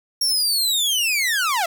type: linear sweep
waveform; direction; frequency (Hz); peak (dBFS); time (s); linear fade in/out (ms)
sawtooth; down; 5588 to 637; -15; 0.21-1.66; 5
effects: none